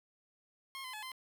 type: tone with pitch steps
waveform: 15% pulse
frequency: 1074 / 1025 / 855 / 1035 Hz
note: C6 / C6 / A5 / C6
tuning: +45 / -36 / -50 / -19 cents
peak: -36 dBFS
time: 0.75-1.118 s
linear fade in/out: 0 ms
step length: 92 ms
effects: none